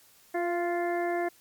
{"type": "harmonic tone with a mistuned harmonic", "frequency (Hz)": 349.2, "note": "F4", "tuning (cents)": 0, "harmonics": [1, 2, 3, 4, 5, 6], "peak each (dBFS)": [-29, -30, -42, -44, -38, -41], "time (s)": [0.34, 1.29], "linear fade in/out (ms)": 10, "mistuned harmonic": 2, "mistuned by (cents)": -22, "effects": ["white hiss -59 dBFS RMS until 1.4 s", "MP3 96 kbps"]}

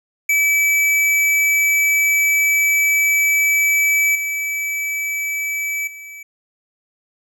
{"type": "tone with level steps", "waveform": "square", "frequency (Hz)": 2301, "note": "D7", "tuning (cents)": -36, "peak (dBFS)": [-14, -21, -34], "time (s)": [0.29, 6.23], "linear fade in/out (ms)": 5, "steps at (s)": [4.15, 5.87], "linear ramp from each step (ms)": 5, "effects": []}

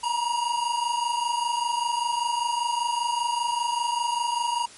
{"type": "tone pair together", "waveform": "square", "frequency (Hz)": [932.3, 957.4], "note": ["A#5", "A#5"], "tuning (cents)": [0, 46], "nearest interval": "unison", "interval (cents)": 46, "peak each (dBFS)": [-29, -26], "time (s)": [0.03, 4.66], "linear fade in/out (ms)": 10, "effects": ["white hiss -47 dBFS RMS until 4.77 s", "MP3 48 kbps"]}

